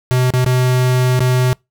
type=tone with dropouts; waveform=square; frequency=126.8 Hz; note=B2; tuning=46 cents sharp; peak=-12 dBFS; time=0.11-1.53 s; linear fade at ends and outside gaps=0 ms; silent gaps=0.304-0.337 / 0.445-0.462 / 1.193-1.205 s; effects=noise-tail reverb RT60 0.2 s tail -26 dB re dry